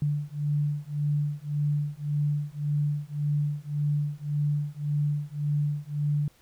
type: beating tone pair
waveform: sine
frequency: 146 / 147.8 Hz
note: D3 / D3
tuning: -10 / +11 cents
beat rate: 1.8 Hz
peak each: -28 dBFS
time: 0.02-6.28 s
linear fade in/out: 2 ms
effects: pink hiss -61 dBFS RMS until 6.41 s